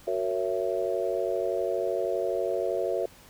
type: chord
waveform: sine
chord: F# dominant seventh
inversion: none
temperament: just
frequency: 370 / 462.5 / 555 / 666 Hz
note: F#4 / A#4 / C#5 / E5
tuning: 0 / -14 / +2 / +18 cents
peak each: -31 dBFS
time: 0.07-3.06 s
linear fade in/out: 5 ms
effects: pink hiss -53 dBFS RMS until 3.29 s